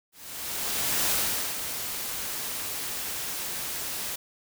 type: noise with ADSR envelope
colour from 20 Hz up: white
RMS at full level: -25 dBFS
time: 0.12-4.16 s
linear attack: 980 ms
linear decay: 440 ms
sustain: -8 dB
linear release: 7 ms
effects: none